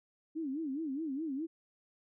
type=tone with vibrato; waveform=sine; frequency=293.7 Hz; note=D4; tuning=in tune; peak=-34 dBFS; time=0.35-1.47 s; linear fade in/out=20 ms; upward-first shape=sine; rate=4.8 Hz; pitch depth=200 cents each way; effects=none